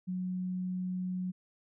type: tone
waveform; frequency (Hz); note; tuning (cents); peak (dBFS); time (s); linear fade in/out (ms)
sine; 183.2; F#3; -17; -32; 0.07-1.32; 20
effects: none